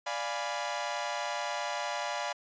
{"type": "chord", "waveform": "sawtooth", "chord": "D diminished seventh", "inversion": "none", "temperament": "equal", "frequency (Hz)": [587.3, 698.5, 830.6, 987.8], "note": ["D5", "F5", "Ab5", "Cb6"], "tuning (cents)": [0, 0, 0, 0], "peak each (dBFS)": -34, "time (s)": [0.06, 2.33], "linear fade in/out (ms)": 10, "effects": ["resampled to 16000 Hz"]}